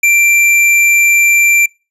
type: tone with hard clipping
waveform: sine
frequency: 2357 Hz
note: D7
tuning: 6 cents sharp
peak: -8 dBFS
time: 0.03-1.66 s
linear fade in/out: 5 ms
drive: 12 dB
effects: noise-tail reverb RT60 0.3 s tail -26 dB re dry + resampled to 32000 Hz